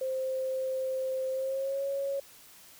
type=tone with pitch glide; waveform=sine; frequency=523.3 to 552.8 Hz; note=C5 to C#5; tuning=0 to -5 cents; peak=-29 dBFS; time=0.01-2.2 s; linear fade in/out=5 ms; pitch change=+95 cents; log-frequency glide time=1.31-1.83 s; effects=white hiss -54 dBFS RMS until 2.79 s